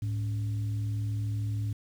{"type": "tone with frequency modulation", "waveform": "sine", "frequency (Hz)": 106.5, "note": "G#2", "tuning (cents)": 44, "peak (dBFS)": -28, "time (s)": [0.02, 1.73], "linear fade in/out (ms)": 5, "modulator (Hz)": 173, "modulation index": 0.31, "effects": ["9-bit"]}